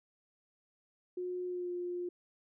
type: tone with pitch glide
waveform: sine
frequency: 361.1 to 354.1 Hz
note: F#4 to F4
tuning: -42 to +24 cents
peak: -35 dBFS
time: 1.17-2.09 s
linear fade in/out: 5 ms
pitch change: -34 cents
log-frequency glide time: 1.45-1.71 s
effects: none